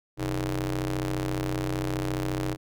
sawtooth ring-modulated tone, 94.8 Hz, F#2, 43 cents sharp, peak -20 dBFS, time 0.17-2.57 s, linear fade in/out 50 ms, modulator 220 Hz, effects none

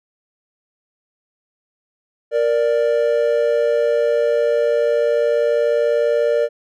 triangle tone pair together, 467.1 / 587.3 Hz, A#4 / D5, +3 / 0 cents, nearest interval major third, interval 397 cents, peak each -15 dBFS, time 2.31-6.49 s, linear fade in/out 50 ms, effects none

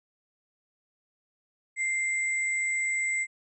sine tone pair together, 2093 / 7902 Hz, C7 / B8, 0 / 0 cents, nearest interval octave + major seventh, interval 2300 cents, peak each -26 / -35 dBFS, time 1.76-3.27 s, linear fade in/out 50 ms, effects none

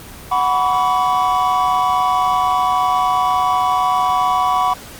triangle chord, F# suspended fourth, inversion none, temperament equal with one note detuned, 740 / 987.8 / 1136 Hz, F#5 / B5 / C#6, 0 / 0 / +42 cents, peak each -16 dBFS, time 0.31-4.74 s, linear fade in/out 10 ms, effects pink hiss -36 dBFS RMS until 4.99 s + Opus 24 kbps

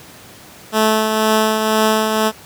10% pulse tone with tremolo, 217.8 Hz, A3, 17 cents flat, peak -3 dBFS, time 0.72-2.32 s, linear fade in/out 50 ms, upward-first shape triangle, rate 2 Hz, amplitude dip 45%, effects pink hiss -40 dBFS RMS until 2.45 s + high-pass 100 Hz 12 dB/octave

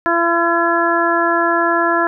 harmonic tone, 338.7 Hz, E4, 47 cents sharp, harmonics 1 / 2 / 3 / 4 / 5, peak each -19 / -19 / -19 / -19 / -19 dBFS, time 0.06-2.07 s, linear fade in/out 0 ms, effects none

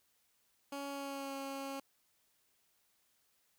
15% pulse tone with pitch glide, 280 to 273.6 Hz, C#4 to C#4, +18 to -23 cents, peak -34 dBFS, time 0.72-1.8 s, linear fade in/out 5 ms, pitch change -41 cents, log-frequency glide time 0.89-1.35 s, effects white hiss -75 dBFS RMS until 3.58 s

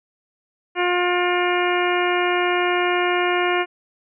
harmonic tone with a mistuned harmonic, 355.9 Hz, F4, 33 cents sharp, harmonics 1 / 2 / 3 / 4 / 5 / 6 / 7 / 8, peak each -21 / -24 / -26 / -27 / -28 / -29 / -29 / -30 dBFS, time 0.75-3.66 s, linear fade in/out 50 ms, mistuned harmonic 7, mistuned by -65 cents, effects none

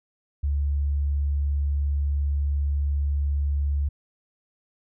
sine tone, 71.4 Hz, D2, 48 cents flat, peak -21 dBFS, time 0.43-3.89 s, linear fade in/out 10 ms, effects none

